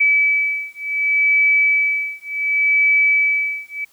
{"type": "beating tone pair", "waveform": "sine", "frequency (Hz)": [2296, 2296.68], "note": ["D7", "D7"], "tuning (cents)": [-40, -39], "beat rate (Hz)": 0.68, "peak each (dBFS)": -17, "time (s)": [0, 3.85], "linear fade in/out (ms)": 10, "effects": ["white hiss -56 dBFS RMS until 3.92 s"]}